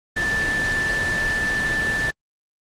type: tone in noise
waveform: sine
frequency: 1760 Hz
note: A6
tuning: in tune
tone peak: -20 dBFS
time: 0.16-2.11 s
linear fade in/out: 10 ms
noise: pink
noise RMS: -27 dBFS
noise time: 0.16-2.11 s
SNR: +4 dB
effects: low-pass 7000 Hz 12 dB/octave + Opus 24 kbps